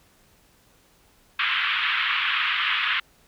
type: band-pass noise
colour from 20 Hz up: white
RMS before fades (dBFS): -24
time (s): 1.39-3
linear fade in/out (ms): 5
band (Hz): 1100 to 3300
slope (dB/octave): 48
effects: pink hiss -59 dBFS RMS until 3.27 s